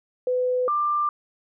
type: tone pair in turn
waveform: sine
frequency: 502 / 1187.4 Hz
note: B4 / D6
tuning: +28 / +19 cents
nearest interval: octave + minor third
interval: 1491 cents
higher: second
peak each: -20 dBFS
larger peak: neither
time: 0.27-0.68 / 0.68-1.09 s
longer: neither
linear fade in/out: 2 ms
effects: none